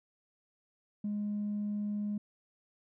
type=tone with tanh clipping; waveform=triangle; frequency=207.3 Hz; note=G#3; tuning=3 cents flat; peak=-32 dBFS; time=1.04-2.18 s; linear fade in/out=5 ms; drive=5 dB; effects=none